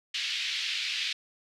white band-pass noise, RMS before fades -32 dBFS, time 0.14-1.13 s, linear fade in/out 5 ms, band 2200 to 4100 Hz, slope 24 dB/octave, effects none

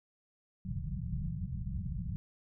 white low-pass noise, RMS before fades -37 dBFS, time 0.65-2.16 s, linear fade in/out 0 ms, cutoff 190 Hz, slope 96 dB/octave, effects none

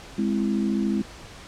sine chord, Ab augmented, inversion none, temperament equal with one note detuned, 207.7 / 261.6 / 332.9 Hz, Ab3 / C4 / E4, 0 / 0 / +17 cents, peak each -23 / -28 / -28 dBFS, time 0.18-1.02 s, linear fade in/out 5 ms, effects pink hiss -43 dBFS RMS until 1.47 s + low-pass 7000 Hz 12 dB/octave

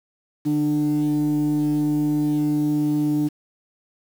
sine tone pair together, 149.4 / 298.6 Hz, D3 / D4, +30 / +29 cents, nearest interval octave, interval 1199 cents, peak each -23 / -17 dBFS, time 0.45-3.29 s, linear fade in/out 20 ms, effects tanh soft clip ceiling -15 dBFS + 7-bit

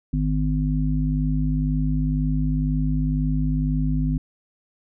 harmonic tone, 51 Hz, G#1, 31 cents flat, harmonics 1 / 3 / 5, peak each -23 / -23 / -25 dBFS, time 0.13-4.18 s, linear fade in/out 5 ms, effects none

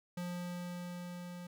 square tone with level ramp, 176.7 Hz, F3, 21 cents sharp, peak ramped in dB -38 to -45 dBFS, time 0.17-1.47 s, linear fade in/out 5 ms, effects none

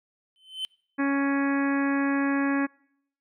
triangle tone with exponential growth, 3064 Hz, G7, 40 cents flat, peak -24 dBFS, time 0.36-0.65 s, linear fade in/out 0 ms, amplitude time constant 63 ms
harmonic tone, 278 Hz, C#4, 5 cents sharp, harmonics 1 / 2 / 3 / 4 / 5 / 6 / 7 / 8 / 9, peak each -23 / -35 / -37 / -34 / -40 / -32 / -39 / -42 / -43 dBFS, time 0.98-2.67 s, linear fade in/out 20 ms
effects noise-tail reverb RT60 0.7 s tail -26 dB re dry

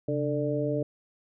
harmonic tone with a mistuned harmonic, 147.9 Hz, D3, 13 cents sharp, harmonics 1 / 2 / 3 / 4, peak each -31 / -31 / -31 / -31 dBFS, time 0.08-0.83 s, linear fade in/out 5 ms, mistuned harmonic 1, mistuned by -140 cents, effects none

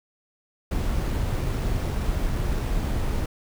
brown noise with sample-and-hold, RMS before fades -25 dBFS, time 0.71-3.26 s, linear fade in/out 5 ms, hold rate 11025 Hz, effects none

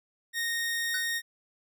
sawtooth tone, 1856 Hz, A#6, 8 cents flat, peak -25 dBFS, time 0.33-1.22 s, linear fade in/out 50 ms
square tone with exponential decay, 1500 Hz, F#6, 23 cents sharp, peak -30 dBFS, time 0.94-1.11 s, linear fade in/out 5 ms, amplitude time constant 36 ms
effects none

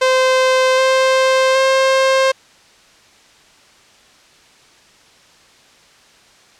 sawtooth tone with pitch steps, 518 / 524.3 / 530.7 Hz, C5 / C5 / C5, -17 / +3 / +24 cents, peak -7 dBFS, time 0.01-2.32 s, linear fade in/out 10 ms, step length 770 ms, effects white hiss -48 dBFS RMS until 6.59 s + low-pass 6000 Hz 12 dB/octave

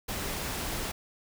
pink noise, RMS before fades -34 dBFS, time 0.08-0.92 s, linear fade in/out 10 ms, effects none

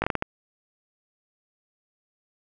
slowing click train, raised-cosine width 0.5 ms, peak -9 dBFS, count 6, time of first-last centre 0.02-0.224 s, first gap 19 ms, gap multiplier 1.39, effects none

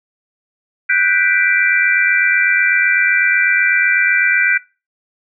sine chord, G major seventh, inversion third, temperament equal, 1480 / 1568 / 1975.5 / 2349 Hz, F#6 / G6 / B6 / D7, 0 / 0 / 0 / 0 cents, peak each -17 dBFS, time 0.89-4.58 s, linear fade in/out 10 ms, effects noise-tail reverb RT60 0.3 s tail -21 dB re dry

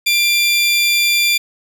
30% pulse tone pair together, 2380 / 3510 Hz, D7 / A7, +22 / -5 cents, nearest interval perfect fifth, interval 673 cents, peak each -11 / -15 dBFS, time 0.06-1.38 s, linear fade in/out 10 ms, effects none

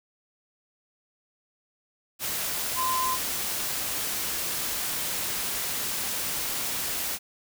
sine tone in noise, 1029 Hz, C6, 29 cents flat, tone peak -25 dBFS, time 2.75-3.18 s, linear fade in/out 50 ms, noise white, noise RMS -30 dBFS, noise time 2.19-7.19 s, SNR +2 dB, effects none

